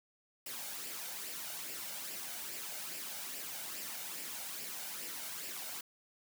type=noise with flanger; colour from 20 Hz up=white; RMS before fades=-43 dBFS; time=0.46-5.81 s; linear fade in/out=5 ms; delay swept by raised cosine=0.39 to 1.39 ms; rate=2.4 Hz; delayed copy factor=+0.5; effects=high-pass 200 Hz 12 dB/octave